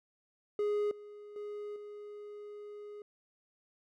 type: tone with level steps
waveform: triangle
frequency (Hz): 415.3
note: G#4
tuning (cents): 0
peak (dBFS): -27 / -45 / -37 / -42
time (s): 0.59-3.02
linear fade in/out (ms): 2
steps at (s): 0.91 / 1.36 / 1.76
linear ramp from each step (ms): 2
effects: none